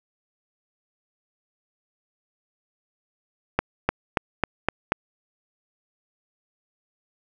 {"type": "accelerating click train", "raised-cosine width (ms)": 0.5, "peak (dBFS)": -4, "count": 6, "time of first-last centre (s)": [3.59, 4.92], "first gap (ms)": 300, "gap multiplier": 0.94, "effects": []}